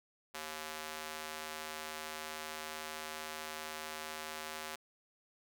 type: tone with high-pass filter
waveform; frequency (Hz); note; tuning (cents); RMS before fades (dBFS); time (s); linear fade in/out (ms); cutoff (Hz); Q
square; 77.78; D#2; 0; -44; 0.34-4.76; 10; 740; 0.53
effects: none